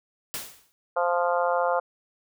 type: noise with exponential decay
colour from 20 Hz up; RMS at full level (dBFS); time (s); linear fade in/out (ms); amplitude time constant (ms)
white; -30; 0.34-0.72; 0; 82
type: harmonic tone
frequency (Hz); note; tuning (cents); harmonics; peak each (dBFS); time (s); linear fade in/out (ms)
174.61; F3; 0; 3 / 4 / 5 / 6 / 7 / 8; -25 / -27 / -29 / -31 / -32 / -33; 0.96-1.8; 10
effects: none